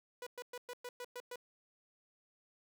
sawtooth tone bursts, 491.3 Hz, B4, 9 cents flat, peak -39 dBFS, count 8, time 0.22-1.358 s, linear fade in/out 2 ms, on 46 ms, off 110 ms, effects none

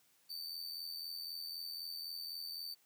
45% pulse tone with amplitude modulation, 4571 Hz, D8, 48 cents flat, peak -39 dBFS, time 0.29-2.75 s, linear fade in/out 20 ms, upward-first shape sine, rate 83.9 Hz, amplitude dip 55%, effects white hiss -71 dBFS RMS until 2.85 s + high-pass 100 Hz 12 dB/octave

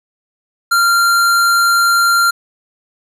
square tone, 1385 Hz, F6, 15 cents flat, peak -10 dBFS, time 0.71-2.31 s, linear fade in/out 10 ms, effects resampled to 32000 Hz + 8-bit

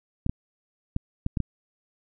clicks, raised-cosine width 5 ms, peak -13 dBFS, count 6, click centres 0.264 / 0.295 / 0.964 / 1.264 / 1.372 / 1.403 s, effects none

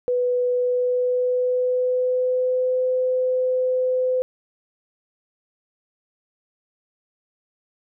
sine tone with pitch glide, 494.4 to 509.2 Hz, B4 to C5, +2 to -47 cents, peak -18 dBFS, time 0.08-4.22 s, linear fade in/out 0 ms, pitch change +51 cents, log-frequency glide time 0.5-2.85 s, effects none

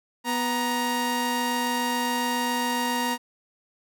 sawtooth tone pair together, 246.5 / 938.8 Hz, B3 / A#5, -3 / +12 cents, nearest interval octave + major seventh, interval 2315 cents, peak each -24 / -22 dBFS, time 0.24-3.18 s, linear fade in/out 50 ms, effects none

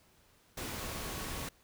sine tone in noise, 1108.7 Hz, C#6, in tune, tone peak -51 dBFS, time 0.79-1.48 s, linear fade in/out 5 ms, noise pink, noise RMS -40 dBFS, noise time 0.57-1.49 s, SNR -14 dB, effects pink hiss -66 dBFS RMS until 1.63 s

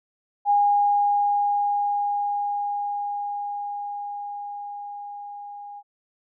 sine tone with level ramp, 817 Hz, G#5, 29 cents flat, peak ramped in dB -15 to -36 dBFS, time 0.45-5.83 s, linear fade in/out 50 ms, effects none

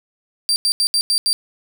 35% pulse tone bursts at uneven times, 4699 Hz, D8, in tune, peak -13 dBFS, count 6, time 0.49-0.56 / 0.65-0.72 / 0.8-0.87 / 0.94-1.01 / 1.1-1.18 / 1.26-1.33 s, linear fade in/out 0 ms, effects 8-bit

